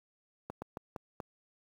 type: slowing click train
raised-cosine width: 1 ms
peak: -25 dBFS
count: 5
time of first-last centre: 0.5-1.202 s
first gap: 120 ms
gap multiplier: 1.26
effects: high-pass 80 Hz 12 dB/octave + 9-bit

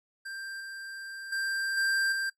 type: tone with level steps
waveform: square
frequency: 1581 Hz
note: G6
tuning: 14 cents sharp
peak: -38 / -40 / -30 / -26 / -30 dBFS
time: 0.25-2.3 s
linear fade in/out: 10 ms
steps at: 0.6 / 1.32 / 1.77 / 2.12 s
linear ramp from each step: 5 ms
effects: noise-tail reverb RT60 0.1 s tail -19 dB re dry + low-pass 11000 Hz 12 dB/octave

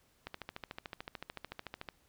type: click train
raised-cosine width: 0.3 ms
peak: -25 dBFS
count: 23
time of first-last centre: 0.27-1.888 s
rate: 13.6 Hz
effects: pink hiss -70 dBFS RMS until 2.08 s

